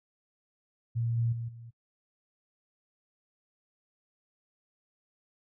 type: tone with level steps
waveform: sine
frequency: 116.54 Hz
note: A#2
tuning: in tune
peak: -27 / -25 / -33 / -44 dBFS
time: 0.95-1.71 s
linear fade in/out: 20 ms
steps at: 1.17 / 1.32 / 1.48 s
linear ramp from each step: 10 ms
effects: noise-tail reverb RT60 0.1 s tail -25 dB re dry